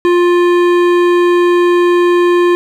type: tone with hard clipping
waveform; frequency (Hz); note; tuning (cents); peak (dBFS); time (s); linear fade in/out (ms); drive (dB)
sine; 351.1; F4; +9; -9; 0.05-2.55; 0; 14
effects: none